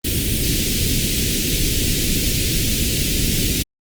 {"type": "band-stop noise", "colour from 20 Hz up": "pink", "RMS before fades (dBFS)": -19, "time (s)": [0.04, 3.63], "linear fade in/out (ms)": 10, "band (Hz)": [380, 2500], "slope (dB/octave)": 24, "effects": ["Opus 32 kbps"]}